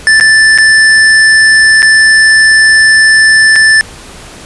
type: tone with dropouts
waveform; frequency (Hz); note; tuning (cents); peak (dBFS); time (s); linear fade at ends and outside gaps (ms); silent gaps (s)
square; 1760; A6; 0; -3; 0.07-3.81; 0; 0.199-0.209 / 0.577-0.585 / 1.821-1.828 / 3.557-3.561
effects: pink hiss -30 dBFS RMS until 4.45 s + resampled to 24000 Hz